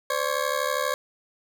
20% pulse ring-modulated tone, 548 Hz, C#5, 20 cents flat, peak -16 dBFS, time 0.1-0.94 s, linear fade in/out 0 ms, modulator 36.2 Hz, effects none

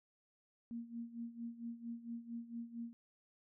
sine tone with tremolo, 233.6 Hz, A#3, 4 cents sharp, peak -40 dBFS, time 0.71-2.93 s, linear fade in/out 0 ms, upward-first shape sine, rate 4.4 Hz, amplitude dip 80%, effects none

